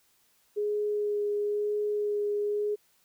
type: tone with vibrato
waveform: sine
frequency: 415.3 Hz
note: G#4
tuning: in tune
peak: -26 dBFS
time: 0.56-2.76 s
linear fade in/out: 20 ms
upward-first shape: sine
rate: 1 Hz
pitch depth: 11 cents each way
effects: white hiss -67 dBFS RMS until 3.04 s